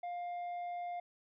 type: tone with tanh clipping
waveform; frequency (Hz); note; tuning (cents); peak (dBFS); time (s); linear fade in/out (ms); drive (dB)
triangle; 704; F5; +14; -39; 0.03-1; 5; 9
effects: none